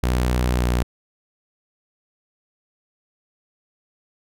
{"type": "tone with pitch glide", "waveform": "sawtooth", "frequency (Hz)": [61.74, 60.54], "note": ["B1", "B1"], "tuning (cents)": [0, -34], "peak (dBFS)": -14, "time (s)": [0.03, 0.83], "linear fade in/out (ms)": 5, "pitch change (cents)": -34, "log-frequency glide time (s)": [0.57, 0.63], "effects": []}